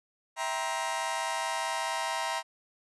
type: chord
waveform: sawtooth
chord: C dominant seventh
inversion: first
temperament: just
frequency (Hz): 654.1 / 784.9 / 941.9 / 1046.5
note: E5 / G5 / Bb5 / C6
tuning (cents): -14 / +2 / +18 / 0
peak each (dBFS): -33 / -33 / -29 / -34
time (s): 0.36-2.43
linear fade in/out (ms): 50
effects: resampled to 24000 Hz